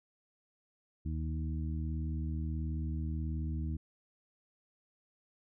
harmonic tone with a mistuned harmonic, 78.5 Hz, D#2, 16 cents sharp, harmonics 1 / 2 / 3 / 4, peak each -34 / -40 / -44 / -46 dBFS, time 1.05-3.77 s, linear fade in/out 10 ms, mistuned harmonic 1, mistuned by -32 cents, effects none

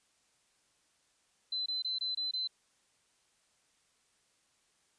sine tone bursts, 4049 Hz, B7, 42 cents sharp, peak -32 dBFS, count 6, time 1.52-2.475 s, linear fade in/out 5 ms, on 140 ms, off 23 ms, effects white hiss -72 dBFS RMS until 4.98 s + resampled to 22050 Hz

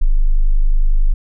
sine tone, 25.5 Hz, G#0, 31 cents flat, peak -8 dBFS, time 0.01-1.14 s, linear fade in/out 10 ms, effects none

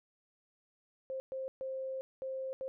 sine tone bursts at uneven times, 528 Hz, C5, 16 cents sharp, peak -36 dBFS, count 5, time 1.1-1.2 / 1.32-1.48 / 1.61-2.01 / 2.22-2.53 / 2.61-2.68 s, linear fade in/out 0 ms, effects none

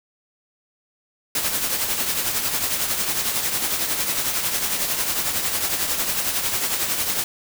white noise with tremolo, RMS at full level -21 dBFS, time 1.35-7.24 s, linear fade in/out 2 ms, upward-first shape triangle, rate 11 Hz, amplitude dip 55%, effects none

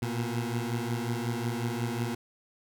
20% pulse beating tone pair, 116 / 121.5 Hz, A#2 / B2, -8 / -28 cents, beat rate 5.5 Hz, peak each -27 / -28 dBFS, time 0.02-2.15 s, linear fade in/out 5 ms, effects none

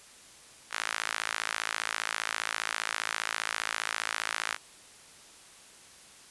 sawtooth tone with high-pass filter, 55 Hz, A1, in tune, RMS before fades -34 dBFS, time 0.7-4.58 s, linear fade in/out 50 ms, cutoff 1500 Hz, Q 1.5, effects white hiss -53 dBFS RMS until 6.3 s + resampled to 24000 Hz

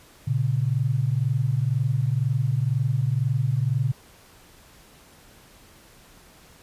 sine tone pair together, 116.88 / 138.9 Hz, A#2 / C#3, +5 / +4 cents, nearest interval minor third, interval 299 cents, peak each -23 dBFS, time 0.27-3.92 s, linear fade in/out 10 ms, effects pink hiss -52 dBFS RMS until 6.62 s + resampled to 32000 Hz

